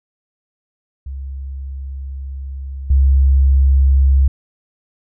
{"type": "tone with level steps", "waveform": "sine", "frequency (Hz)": 67.6, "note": "C#2", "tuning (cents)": -43, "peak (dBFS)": [-24, -8], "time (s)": [1.06, 4.28], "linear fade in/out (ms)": 5, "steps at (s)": 2.9, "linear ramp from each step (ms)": 5, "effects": []}